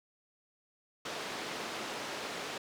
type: band-pass noise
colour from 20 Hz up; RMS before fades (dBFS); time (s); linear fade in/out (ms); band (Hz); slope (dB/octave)
pink; -40; 1.05-2.58; 5; 310 to 5300; 12
effects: none